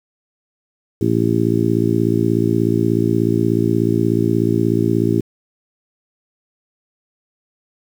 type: harmonic tone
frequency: 56.6 Hz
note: A1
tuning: 50 cents sharp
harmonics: 2 / 3 / 4 / 5 / 6 / 7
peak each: -20 / -22 / -21 / -21 / -19 / -22 dBFS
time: 1.01-5.21 s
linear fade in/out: 5 ms
effects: 7-bit